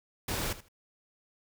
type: noise with echo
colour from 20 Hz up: pink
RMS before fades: -33 dBFS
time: 0.28-0.53 s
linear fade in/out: 5 ms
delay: 78 ms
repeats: 2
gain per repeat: -15 dB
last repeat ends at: 0.686 s
effects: none